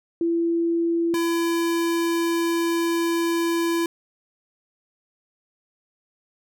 sine / square tone pair in turn, 336.4 / 336.4 Hz, E4 / E4, +35 / +35 cents, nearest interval unison, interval 0 cents, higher neither, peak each -19 / -21 dBFS, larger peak first, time 0.21-1.14 / 1.14-3.86 s, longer second, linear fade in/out 2 ms, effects none

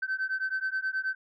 sine beating tone pair, 1533 / 1542.4 Hz, G6 / G6, -39 / -28 cents, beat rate 9.4 Hz, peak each -30 dBFS, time 0.02-1.15 s, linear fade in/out 10 ms, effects tanh soft clip ceiling -24 dBFS

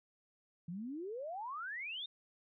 sine exponential sweep, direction up, 162 to 3731 Hz, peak -40 dBFS, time 0.68-2.06 s, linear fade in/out 5 ms, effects none

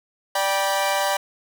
sawtooth chord, G major, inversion second, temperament equal with one note detuned, 587.3 / 784 / 971.9 Hz, D5 / G5 / B5, 0 / 0 / -28 cents, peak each -20 / -20 / -22 dBFS, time 0.35-1.17 s, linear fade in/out 5 ms, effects none

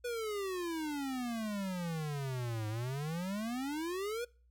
square exponential two-way sweep, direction down then up, 492.6 to 105.5 to 492.6 Hz, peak -36 dBFS, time 0.04-4.25 s, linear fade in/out 10 ms, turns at 2.68 s, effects noise-tail reverb RT60 0.4 s tail -25 dB re dry + added 60 Hz sine -63 dBFS peak until 4.5 s

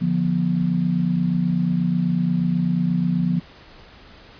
sine tone cluster, 147.1 / 175.3 / 241.7 Hz, D3 / F3 / B3, +3 / +7 / -37 cents, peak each -26 / -19 / -25 dBFS, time 0.01-3.4 s, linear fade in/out 10 ms, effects pink hiss -46 dBFS RMS until 4.39 s + resampled to 11025 Hz

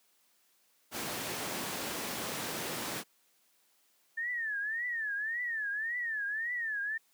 pink noise, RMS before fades -36 dBFS, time 0.91-3.04 s, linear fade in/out 50 ms
sine tone with vibrato, 1786 Hz, A6, 25 cents sharp, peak -32 dBFS, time 4.17-6.98 s, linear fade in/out 10 ms, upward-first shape triangle, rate 1.8 Hz, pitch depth 190 cents each way
effects white hiss -70 dBFS RMS until 7.13 s + high-pass 200 Hz 12 dB/octave

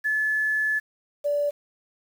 sine tone pair in turn, 1725 / 580.7 Hz, A6 / D5, -35 / -20 cents, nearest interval octave + perfect fifth, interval 1885 cents, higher first, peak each -21 / -21 dBFS, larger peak neither, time 0.04-0.8 / 1.24-1.51 s, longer first, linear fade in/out 20 ms, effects 8-bit

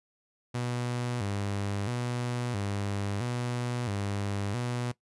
sawtooth tone with vibrato, 110.7 Hz, A2, 11 cents sharp, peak -26 dBFS, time 0.54-4.92 s, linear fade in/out 10 ms, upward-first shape square, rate 0.75 Hz, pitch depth 170 cents each way, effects noise-tail reverb RT60 0.1 s tail -18 dB re dry + resampled to 24000 Hz

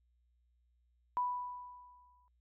sine tone with exponential decay, 987.8 Hz, B5, in tune, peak -29 dBFS, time 1.17-2.28 s, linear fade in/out 0 ms, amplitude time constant 240 ms, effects added 60 Hz sine -70 dBFS peak until 2.4 s

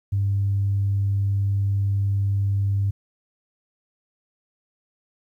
sine tone, 99.4 Hz, G2, 25 cents sharp, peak -18 dBFS, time 0.12-2.91 s, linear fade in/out 10 ms, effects tanh soft clip ceiling -14 dBFS + 10-bit

